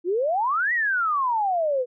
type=exponential two-way sweep; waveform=sine; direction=up then down; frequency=330 to 1975.5 to 481.7 Hz; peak=-20 dBFS; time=0.04-1.86 s; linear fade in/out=50 ms; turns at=0.73 s; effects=none